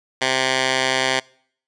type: tone with band-pass filter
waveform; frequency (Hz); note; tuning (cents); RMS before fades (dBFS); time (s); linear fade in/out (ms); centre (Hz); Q
10% pulse; 130.81; C3; 0; -20; 0.21-1.2; 10; 2900; 0.71
effects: noise-tail reverb RT60 0.6 s tail -25 dB re dry + resampled to 22050 Hz